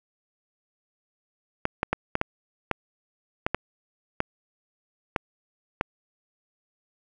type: clicks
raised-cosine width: 0.5 ms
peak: -8 dBFS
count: 11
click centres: 1.654 / 1.831 / 1.93 / 2.154 / 2.214 / 2.713 / 3.465 / 3.546 / 4.204 / 5.162 / 5.811 s
effects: none